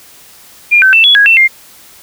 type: tone with pitch steps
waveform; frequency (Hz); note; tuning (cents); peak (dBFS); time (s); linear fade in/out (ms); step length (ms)
sine; 2409 / 1537 / 2667 / 3382 / 1652 / 2686 / 2112; D7 / G6 / E7 / G#7 / G#6 / E7 / C7; +43 / -35 / +20 / +31 / -10 / +32 / +16; -3; 0.71-1.48; 20; 110
effects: white hiss -39 dBFS RMS until 2.02 s